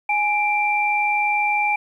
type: tone pair together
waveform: sine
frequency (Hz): 833 / 2356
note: G#5 / D7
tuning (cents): +5 / +5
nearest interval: octave + tritone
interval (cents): 1800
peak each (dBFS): -20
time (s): 0.09-1.76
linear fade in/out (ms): 5
effects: 9-bit